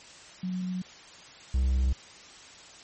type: tone pair in turn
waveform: sine / triangle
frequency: 183.3 / 64.64 Hz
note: F#3 / C2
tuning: -16 / -20 cents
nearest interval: octave + tritone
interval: 1804 cents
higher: first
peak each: -29 / -20 dBFS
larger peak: second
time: 0.43-0.82 / 1.54-1.93 s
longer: neither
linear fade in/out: 5 ms
effects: white hiss -49 dBFS RMS until 2.83 s + MP3 32 kbps